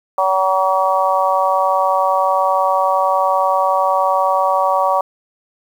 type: harmonic tone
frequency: 189.4 Hz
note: F#3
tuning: 41 cents sharp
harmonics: 3 / 4 / 5 / 6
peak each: -18 / -18 / -18 / -18 dBFS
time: 0.18-5.01 s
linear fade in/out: 2 ms
effects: 7-bit